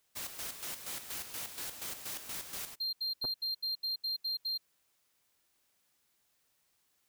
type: noise with tremolo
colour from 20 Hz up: white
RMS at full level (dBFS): -40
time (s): 0.15-2.76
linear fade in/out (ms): 20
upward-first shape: square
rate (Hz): 4.2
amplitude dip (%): 60
type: tone bursts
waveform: triangle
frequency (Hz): 4186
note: C8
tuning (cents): 0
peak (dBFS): -31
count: 9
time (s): 2.8-4.578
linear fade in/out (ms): 10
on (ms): 130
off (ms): 76
type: clicks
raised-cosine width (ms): 1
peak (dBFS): -28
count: 2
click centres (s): 3.243 / 3.251
effects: white hiss -75 dBFS RMS until 7.08 s